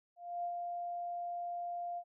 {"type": "tone with ADSR envelope", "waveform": "sine", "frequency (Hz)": 698.5, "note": "F5", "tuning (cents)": 0, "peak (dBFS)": -34, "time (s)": [0.16, 2.04], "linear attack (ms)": 280, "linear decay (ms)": 76, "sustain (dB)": -3, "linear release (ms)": 64, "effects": []}